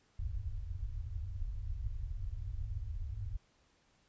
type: low-pass noise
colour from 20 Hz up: pink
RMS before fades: -39 dBFS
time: 0.19-3.38 s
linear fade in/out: 5 ms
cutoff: 110 Hz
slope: 96 dB/octave
effects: pink hiss -71 dBFS RMS until 4.08 s + resampled to 16000 Hz